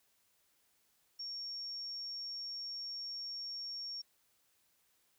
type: tone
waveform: sine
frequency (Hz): 5520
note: F8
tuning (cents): -21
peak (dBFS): -40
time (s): 1.19-4.02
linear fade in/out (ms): 10
effects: white hiss -74 dBFS RMS until 5.18 s